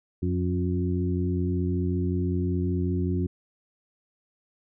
harmonic tone with a mistuned harmonic, 89.5 Hz, F2, 43 cents sharp, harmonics 1 / 2 / 3 / 4, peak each -26 / -29 / -31 / -32 dBFS, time 0.22-3.27 s, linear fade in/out 10 ms, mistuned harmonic 3, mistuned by +27 cents, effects none

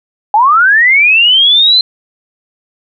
sine linear sweep, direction up, 809 to 4117 Hz, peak -4 dBFS, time 0.34-1.81 s, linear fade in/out 2 ms, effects none

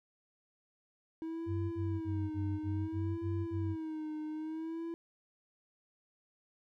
triangle tone with vibrato, 321.2 Hz, E4, 45 cents flat, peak -35 dBFS, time 1.22-4.94 s, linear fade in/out 0 ms, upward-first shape sine, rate 0.59 Hz, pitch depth 78 cents each way
sine tone bursts, 95.9 Hz, G2, 37 cents flat, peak -33 dBFS, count 8, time 1.46-3.764 s, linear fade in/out 50 ms, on 260 ms, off 32 ms
effects none

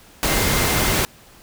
sine tone in noise, 2093 Hz, C7, in tune, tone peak -29 dBFS, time 0.28-0.94 s, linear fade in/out 0 ms, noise pink, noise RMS -19 dBFS, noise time 0.23-1.05 s, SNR -13 dB, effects pink hiss -48 dBFS RMS until 1.42 s

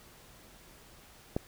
click, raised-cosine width 2 ms, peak -16 dBFS, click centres 1.365 s, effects pink hiss -56 dBFS RMS until 1.47 s

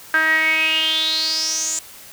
sawtooth tone with band-pass filter sweep, 316.6 Hz, D#4, 30 cents sharp, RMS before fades -19 dBFS, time 0.14-1.79 s, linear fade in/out 0 ms, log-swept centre 1600 to 7400 Hz, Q 9.4, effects white hiss -41 dBFS RMS until 2.12 s

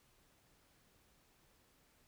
silence, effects pink hiss -71 dBFS RMS until 2.07 s

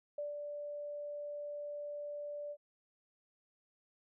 sine tone with ADSR envelope, 585 Hz, D5, 7 cents flat, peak -36 dBFS, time 0.18-2.57 s, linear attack 5 ms, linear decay 150 ms, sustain -4 dB, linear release 57 ms, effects none

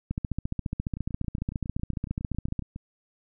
two click trains, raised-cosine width 5 ms, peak -16 / -24 dBFS, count 37 / 14, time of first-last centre 0.11-2.593 / 0.97-2.761 s, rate 14.5 / 7.26 Hz, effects none

